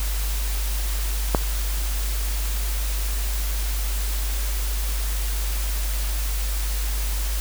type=click; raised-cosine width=1 ms; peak=-3 dBFS; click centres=1.348 s; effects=added 50 Hz sine -22 dBFS peak until 7.4 s + white hiss -32 dBFS RMS until 7.4 s